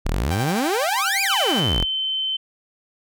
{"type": "exponential two-way sweep", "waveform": "sawtooth", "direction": "up then down", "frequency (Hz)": [31.67, 2523, 31.67], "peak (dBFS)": -16, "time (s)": [0.05, 1.85], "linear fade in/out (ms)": 10, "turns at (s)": 1.22}
{"type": "tone with tremolo", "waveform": "sawtooth", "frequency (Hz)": 784, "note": "G5", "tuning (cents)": 0, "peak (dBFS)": -21, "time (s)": [0.31, 1.6], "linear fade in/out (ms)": 0, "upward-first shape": "sine", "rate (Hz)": 12, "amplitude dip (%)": 50}
{"type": "tone with pitch glide", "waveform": "sine", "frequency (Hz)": [3039, 3078], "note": ["F#7", "G7"], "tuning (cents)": [46, -32], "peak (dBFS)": -21, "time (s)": [1.28, 2.37], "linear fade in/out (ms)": 10, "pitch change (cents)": 22, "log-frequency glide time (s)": [1.48, 1.78]}
{"effects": []}